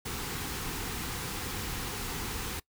pink band-stop noise, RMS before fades -36 dBFS, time 0.05-2.6 s, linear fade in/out 10 ms, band 520 to 730 Hz, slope 96 dB/octave, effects noise-tail reverb RT60 0.1 s tail -21 dB re dry

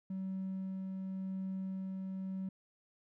triangle tone with tremolo, 190 Hz, F#3, 46 cents sharp, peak -33 dBFS, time 0.1-2.49 s, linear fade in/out 5 ms, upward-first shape sine, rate 0.91 Hz, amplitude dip 25%, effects tanh soft clip ceiling -32 dBFS

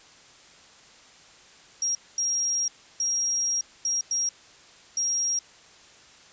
sine tone bursts at uneven times, 5630 Hz, F8, 13 cents sharp, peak -23 dBFS, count 6, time 1.82-1.95 / 2.18-2.68 / 3-3.61 / 3.85-4.01 / 4.11-4.29 / 4.97-5.39 s, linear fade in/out 2 ms, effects white hiss -52 dBFS RMS until 6.32 s + resampled to 16000 Hz

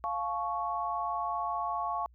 sine chord, F augmented, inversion none, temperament equal with one note detuned, 698.5 / 863.4 / 1108.7 Hz, F5 / A5 / C#6, 0 / -33 / 0 cents, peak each -35 / -36 / -33 dBFS, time 0.04-2.06 s, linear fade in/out 0 ms, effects added 60 Hz sine -56 dBFS peak until 2.14 s

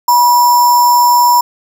sine tone with sample-and-hold, 972 Hz, B5, 28 cents flat, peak -5 dBFS, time 0.08-1.41 s, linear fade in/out 5 ms, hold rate 6300 Hz, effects none

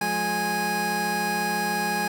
25% pulse tone cluster, 177.1 / 211.2 / 827 Hz, F3 / G#3 / G#5, +24 / +29 / -8 cents, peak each -29 / -28 / -21 dBFS, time 0.01-2.08 s, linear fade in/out 5 ms, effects none

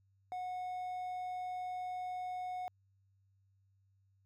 triangle tone, 731 Hz, F#5, 21 cents flat, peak -36 dBFS, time 0.32-2.68 s, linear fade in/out 0 ms, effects added 97 Hz sine -69 dBFS peak until 4.25 s

